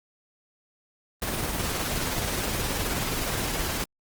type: noise with tremolo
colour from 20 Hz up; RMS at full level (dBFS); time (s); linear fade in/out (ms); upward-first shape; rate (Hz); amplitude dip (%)
pink; -27; 1.22-3.84; 0; triangle; 19; 35
effects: Opus 24 kbps